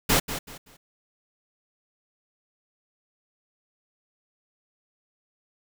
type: noise with echo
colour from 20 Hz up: pink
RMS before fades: -20 dBFS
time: 0.09-0.2 s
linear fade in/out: 10 ms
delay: 190 ms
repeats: 3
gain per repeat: -11 dB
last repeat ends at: 0.77 s
effects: none